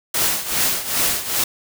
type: noise with tremolo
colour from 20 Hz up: white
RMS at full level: -17 dBFS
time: 0.14-1.44 s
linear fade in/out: 5 ms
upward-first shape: triangle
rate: 2.5 Hz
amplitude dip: 80%
effects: none